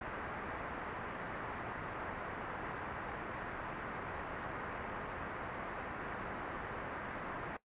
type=low-pass noise; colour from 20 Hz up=white; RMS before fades=-43 dBFS; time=0.01-7.57 s; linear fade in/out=5 ms; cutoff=1700 Hz; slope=24 dB/octave; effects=noise-tail reverb RT60 0.1 s tail -17 dB re dry + resampled to 8000 Hz